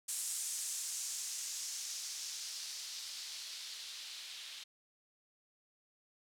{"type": "noise with low-pass filter sweep", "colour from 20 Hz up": "violet", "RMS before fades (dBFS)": -43, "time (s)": [0.08, 4.64], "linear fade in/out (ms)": 10, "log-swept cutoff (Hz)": [8300, 3500], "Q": 1.8, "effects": []}